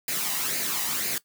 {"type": "noise with flanger", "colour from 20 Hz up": "white", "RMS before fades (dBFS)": -28, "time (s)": [0.08, 1.18], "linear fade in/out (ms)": 2, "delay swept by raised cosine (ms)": [0.43, 1.05], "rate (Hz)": 2, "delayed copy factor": 0.55, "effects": ["noise-tail reverb RT60 0.1 s tail -18 dB re dry", "high-pass 150 Hz 12 dB/octave"]}